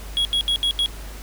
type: tone bursts at uneven times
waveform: triangle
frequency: 3322 Hz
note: G#7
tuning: in tune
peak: -16 dBFS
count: 5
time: 0.17-0.25 / 0.33-0.41 / 0.48-0.56 / 0.63-0.71 / 0.79-0.86 s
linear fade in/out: 0 ms
effects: added 50 Hz sine -33 dBFS peak until 1.22 s + pink hiss -41 dBFS RMS until 1.22 s